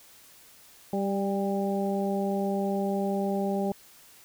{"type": "harmonic tone with a mistuned harmonic", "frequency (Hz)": 196.8, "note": "G3", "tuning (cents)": 7, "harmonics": [1, 2, 3, 4], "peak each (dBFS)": [-28, -31, -33, -34], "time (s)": [0.93, 3.72], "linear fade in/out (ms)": 2, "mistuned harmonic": 4, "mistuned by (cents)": 22, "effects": ["white hiss -54 dBFS RMS until 4.24 s"]}